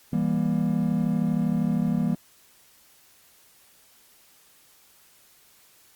triangle chord, E diminished, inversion none, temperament just, 164.81 / 197.78 / 237.3 Hz, E3 / G3 / Bb3, 0 / +16 / +31 cents, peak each -24 dBFS, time 0.13-2.15 s, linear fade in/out 2 ms, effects white hiss -57 dBFS RMS until 5.95 s + Opus 48 kbps

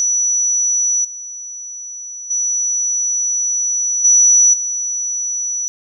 sine tone with level steps, 5910 Hz, F#8, 3 cents flat, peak -13 / -27 / -15 / -7 / -18 dBFS, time 0-5.68 s, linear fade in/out 0 ms, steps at 1.04 / 2.3 / 4.04 / 4.53 s, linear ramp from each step 10 ms, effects none

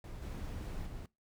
brown noise with level steps, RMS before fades -45 / -41 / -45 dBFS, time 0.04-1.06 s, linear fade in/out 2 ms, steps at 0.22 / 0.86 s, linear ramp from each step 5 ms, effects noise-tail reverb RT60 0.2 s tail -21 dB re dry

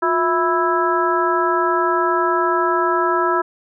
harmonic tone with a mistuned harmonic, 329.6 Hz, E4, in tune, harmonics 1 / 2 / 3 / 4 / 5, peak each -20 / -24 / -20 / -20 / -26 dBFS, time 0.02-3.42 s, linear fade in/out 10 ms, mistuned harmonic 1, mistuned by +130 cents, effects none

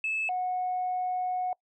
sine tone pair in turn, 2610 / 732.4 Hz, E7 / F#5, -18 / -18 cents, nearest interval octave + minor seventh, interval 2200 cents, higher first, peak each -26 / -26 dBFS, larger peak neither, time 0.04-0.29 / 0.29-1.53 s, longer second, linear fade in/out 2 ms, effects noise-tail reverb RT60 0.1 s tail -25 dB re dry + tanh soft clip ceiling -23 dBFS

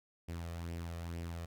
sawtooth tone with flanger, 84.5 Hz, E2, 43 cents sharp, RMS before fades -42 dBFS, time 0.28-1.46 s, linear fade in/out 10 ms, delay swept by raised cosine 0.37 to 1.67 ms, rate 2.2 Hz, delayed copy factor +0.5, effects none

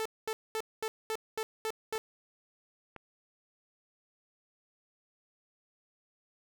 sawtooth tone bursts, 440 Hz, A4, in tune, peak -28 dBFS, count 8, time 0-1.98 s, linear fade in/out 0 ms, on 55 ms, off 220 ms
clicks, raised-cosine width 0.5 ms, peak -30 dBFS, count 2, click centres 1.955 / 2.963 s
effects none

